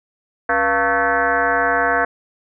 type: tone with frequency modulation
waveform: sine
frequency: 1108.7 Hz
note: C#6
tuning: in tune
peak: -14 dBFS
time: 0.49-2.05 s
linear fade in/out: 5 ms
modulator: 208 Hz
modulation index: 3.2
effects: none